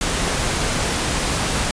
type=noise; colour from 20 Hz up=pink; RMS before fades=-21 dBFS; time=0.01-1.71 s; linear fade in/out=2 ms; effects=resampled to 22050 Hz